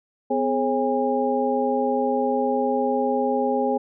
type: tone cluster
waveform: sine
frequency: 252.6 / 421.4 / 541 / 813 Hz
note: B3 / G#4 / C#5 / G#5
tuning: +39 / +25 / -42 / -37 cents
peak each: -25 dBFS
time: 0.3-3.78 s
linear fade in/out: 10 ms
effects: none